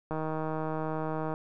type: click train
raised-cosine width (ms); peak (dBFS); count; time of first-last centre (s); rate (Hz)
1; -20; 194; 0.11-1.339; 157
effects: none